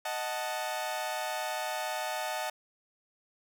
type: chord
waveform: sawtooth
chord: D# diminished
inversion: none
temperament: equal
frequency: 622.3 / 740 / 880 Hz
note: D#5 / F#5 / A5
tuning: 0 / 0 / 0 cents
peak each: -33 dBFS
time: 0.05-2.5 s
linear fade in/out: 5 ms
effects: none